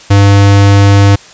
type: tone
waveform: square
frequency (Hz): 100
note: G2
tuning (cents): +35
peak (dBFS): -3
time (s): 0.1-1.16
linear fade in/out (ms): 10
effects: white hiss -35 dBFS RMS until 1.33 s + resampled to 16000 Hz